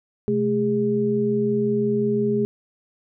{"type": "tone cluster", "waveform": "sine", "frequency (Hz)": [130.8, 216.5, 408.3], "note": ["C3", "A3", "G#4"], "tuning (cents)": [0, -28, -29], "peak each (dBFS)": [-29, -22, -21], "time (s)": [0.28, 2.45], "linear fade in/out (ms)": 0, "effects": []}